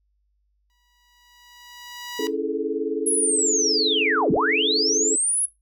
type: tone with exponential growth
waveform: 10% pulse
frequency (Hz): 971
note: B5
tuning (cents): -30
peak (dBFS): -20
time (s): 0.7-2.27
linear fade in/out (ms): 0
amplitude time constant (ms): 340
type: chord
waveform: sine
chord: A major seventh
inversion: first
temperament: equal with one note detuned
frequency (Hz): 277.2 / 329.6 / 420.9 / 440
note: C#4 / E4 / G#4 / A4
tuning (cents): 0 / 0 / +23 / 0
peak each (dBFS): -30 / -29 / -27 / -26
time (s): 2.19-5.16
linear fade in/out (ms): 5
type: linear two-way sweep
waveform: sine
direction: down then up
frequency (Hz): 10830 to 134.3 to 10830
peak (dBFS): -19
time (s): 3.06-5.46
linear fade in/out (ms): 10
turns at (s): 4.31
type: clicks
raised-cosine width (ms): 2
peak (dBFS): -19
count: 2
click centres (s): 4.341 / 4.364
effects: noise-tail reverb RT60 0.2 s tail -18 dB re dry + added 50 Hz sine -65 dBFS peak until 5.61 s